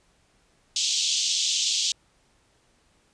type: band-pass noise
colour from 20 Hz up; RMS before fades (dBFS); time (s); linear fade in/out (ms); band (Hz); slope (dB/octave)
pink; -25; 0.76-1.92; 2; 3000 to 7400; 48
effects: pink hiss -64 dBFS RMS until 3.13 s + resampled to 22050 Hz